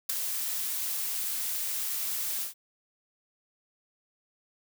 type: noise with ADSR envelope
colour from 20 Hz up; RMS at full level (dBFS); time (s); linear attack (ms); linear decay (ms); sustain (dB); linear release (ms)
blue; -25; 0.09-2.54; 9; 5; -7; 120
effects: none